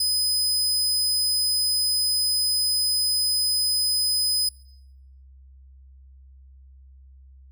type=tone; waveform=sawtooth; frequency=5020 Hz; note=D#8; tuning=15 cents sharp; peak=-18 dBFS; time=0-4.49 s; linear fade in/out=5 ms; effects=noise-tail reverb RT60 0.8 s tail -23 dB re dry + added 66 Hz sine -46 dBFS peak until 7.51 s